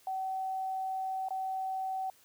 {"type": "tone with dropouts", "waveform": "sine", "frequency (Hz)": 761, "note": "F#5", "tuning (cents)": 48, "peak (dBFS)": -32, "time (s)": [0.07, 2.1], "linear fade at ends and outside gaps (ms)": 2, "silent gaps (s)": [1.286, 1.306], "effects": ["white hiss -63 dBFS RMS until 2.24 s"]}